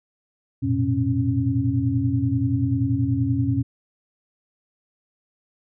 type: tone cluster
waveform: sine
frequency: 90.8 / 113.1 / 123.5 / 273.9 Hz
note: F#2 / A2 / B2 / C#4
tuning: -32 / +48 / 0 / -21 cents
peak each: -28 / -24 / -24 / -23 dBFS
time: 0.62-3.63 s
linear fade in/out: 20 ms
effects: none